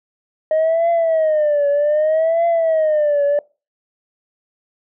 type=tone with vibrato; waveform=sine; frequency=622.3 Hz; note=D#5; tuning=in tune; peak=-11 dBFS; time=0.51-3.39 s; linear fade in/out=2 ms; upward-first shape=triangle; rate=0.64 Hz; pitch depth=160 cents each way; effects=noise-tail reverb RT60 0.3 s tail -23 dB re dry + tanh soft clip ceiling -11 dBFS